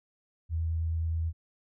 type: tone with vibrato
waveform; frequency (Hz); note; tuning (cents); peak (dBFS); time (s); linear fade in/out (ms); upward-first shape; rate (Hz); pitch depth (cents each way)
sine; 81.7; E2; -15; -27; 0.49-1.33; 50; triangle; 9.4; 12
effects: none